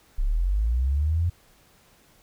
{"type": "linear sweep", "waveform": "sine", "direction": "up", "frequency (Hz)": [31.23, 88.6], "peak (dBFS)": -20, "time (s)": [0.18, 1.3], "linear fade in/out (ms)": 10, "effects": ["pink hiss -58 dBFS RMS until 2.22 s"]}